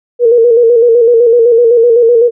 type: tone with vibrato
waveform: sine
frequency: 469.3 Hz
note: A#4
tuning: 12 cents sharp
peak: -3 dBFS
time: 0.19-2.31 s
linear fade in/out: 50 ms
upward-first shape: square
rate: 7.9 Hz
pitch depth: 51 cents each way
effects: none